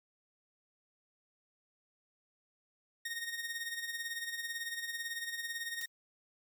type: tone with tremolo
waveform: sawtooth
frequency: 1856 Hz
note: A#6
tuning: 8 cents flat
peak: -32 dBFS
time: 3.05-5.86 s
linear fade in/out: 5 ms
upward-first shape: sine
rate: 18 Hz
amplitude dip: 60%
type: noise with exponential decay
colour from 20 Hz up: blue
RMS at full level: -39 dBFS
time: 5.81-5.88 s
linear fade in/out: 1 ms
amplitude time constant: 15 ms
effects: none